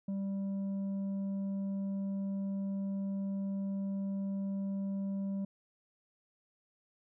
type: tone with tanh clipping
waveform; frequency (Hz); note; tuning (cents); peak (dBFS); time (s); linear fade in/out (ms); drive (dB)
sine; 196; G3; 0; -34; 0.08-5.45; 5; 5
effects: none